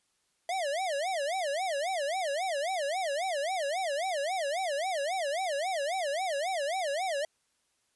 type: tone with vibrato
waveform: square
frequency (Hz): 654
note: E5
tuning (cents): -14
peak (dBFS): -30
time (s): 0.49-7.25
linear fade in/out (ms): 2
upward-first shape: sine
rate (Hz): 3.7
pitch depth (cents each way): 290
effects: white hiss -74 dBFS RMS until 7.95 s + resampled to 24000 Hz